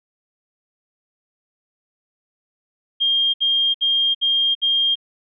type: tone bursts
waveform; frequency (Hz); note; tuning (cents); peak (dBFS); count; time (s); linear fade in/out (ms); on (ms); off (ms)
sine; 3214; G7; +43; -15; 5; 3-4.956; 20; 340; 64
effects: none